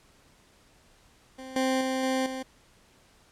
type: tone with level steps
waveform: 20% pulse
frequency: 261.6 Hz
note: C4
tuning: in tune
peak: -35 / -19 / -22 / -20 / -28 dBFS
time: 1.38-2.43 s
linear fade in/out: 10 ms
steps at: 1.56 / 1.81 / 2.03 / 2.26 s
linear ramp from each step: 2 ms
effects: pink hiss -60 dBFS RMS until 3.31 s + low-pass 10000 Hz 12 dB/octave